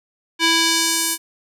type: tone with band-pass filter sweep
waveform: square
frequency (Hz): 329.6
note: E4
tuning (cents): 0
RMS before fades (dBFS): -18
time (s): 0.39-1.18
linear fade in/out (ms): 50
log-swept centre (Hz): 3100 to 11000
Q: 1
effects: none